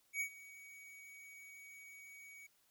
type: tone with ADSR envelope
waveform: square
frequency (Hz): 2253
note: C#7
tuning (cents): +28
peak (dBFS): -35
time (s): 0.13-2.47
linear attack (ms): 74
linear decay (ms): 84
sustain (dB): -19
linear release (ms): 8
effects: white hiss -74 dBFS RMS until 2.7 s